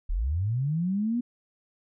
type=linear sweep; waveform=sine; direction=up; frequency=32.33 to 246.9 Hz; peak=-24 dBFS; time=0.09-1.21 s; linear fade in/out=10 ms; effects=none